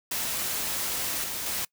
white noise with level steps, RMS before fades -30 / -33 / -30 dBFS, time 0.11-1.65 s, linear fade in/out 5 ms, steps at 1.24 / 1.46 s, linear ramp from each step 2 ms, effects noise-tail reverb RT60 0.1 s tail -24 dB re dry

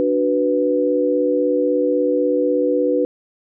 sine chord, B minor, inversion first, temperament equal, 293.7 / 370 / 493.9 Hz, D4 / F#4 / B4, 0 / 0 / 0 cents, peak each -20 / -22 / -17 dBFS, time 0-3.05 s, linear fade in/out 0 ms, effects none

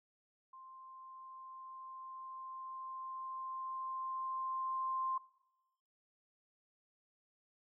sine tone with level ramp, 1049 Hz, C6, 4 cents sharp, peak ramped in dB -52 to -33 dBFS, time 0.53-5.18 s, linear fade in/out 5 ms, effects noise-tail reverb RT60 1.0 s tail -21 dB re dry

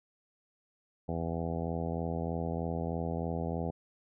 harmonic tone, 83.2 Hz, E2, 17 cents sharp, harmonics 1 / 2 / 3 / 4 / 5 / 6 / 7 / 8 / 9 / 10, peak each -38 / -36 / -40 / -44 / -42 / -41 / -47 / -43 / -44 / -49 dBFS, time 1.08-3.71 s, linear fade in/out 10 ms, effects none

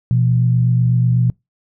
sine tone pair together, 122.23 / 170.3 Hz, B2 / F3, -17 / -43 cents, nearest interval tritone, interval 574 cents, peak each -12 / -20 dBFS, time 0.11-1.3 s, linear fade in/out 0 ms, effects noise-tail reverb RT60 0.2 s tail -25 dB re dry

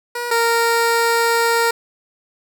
15% pulse tone pair in turn, 480 / 463.9 Hz, B4 / A#4, -49 / -8 cents, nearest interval minor second, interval 59 cents, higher first, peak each -16 / -8 dBFS, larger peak second, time 0.15-0.31 / 0.31-1.71 s, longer second, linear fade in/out 5 ms, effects none

